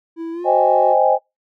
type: tone with pitch glide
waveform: triangle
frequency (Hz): 330 to 370.4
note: E4 to F#4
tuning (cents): +2 to +2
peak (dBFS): -22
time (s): 0.16-0.96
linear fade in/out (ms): 50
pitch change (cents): +200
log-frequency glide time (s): 0.32-0.5
type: chord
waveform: sine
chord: Ab major seventh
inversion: first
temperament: equal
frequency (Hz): 523.3 / 622.3 / 784 / 830.6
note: C5 / Eb5 / G5 / Ab5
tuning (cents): 0 / 0 / 0 / 0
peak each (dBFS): -17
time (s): 0.44-1.19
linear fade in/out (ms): 50
effects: noise-tail reverb RT60 0.2 s tail -25 dB re dry